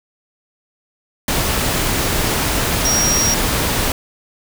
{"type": "tone in noise", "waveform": "sine", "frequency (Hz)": 5650, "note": "F8", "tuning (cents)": 19, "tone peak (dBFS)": -15, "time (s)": [2.85, 3.34], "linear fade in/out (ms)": 2, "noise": "pink", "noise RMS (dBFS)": -18, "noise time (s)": [1.28, 3.92], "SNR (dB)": 0, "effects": []}